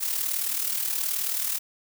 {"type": "noise with amplitude modulation", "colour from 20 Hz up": "blue", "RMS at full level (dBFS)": -25, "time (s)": [0, 1.59], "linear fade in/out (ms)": 20, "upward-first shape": "sine", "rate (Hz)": 38.8, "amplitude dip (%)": 60, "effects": []}